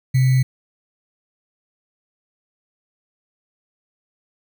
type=tone with sample-and-hold; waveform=sine; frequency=129.8 Hz; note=C3; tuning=13 cents flat; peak=-12 dBFS; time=0.14-0.43 s; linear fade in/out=10 ms; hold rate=2100 Hz; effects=none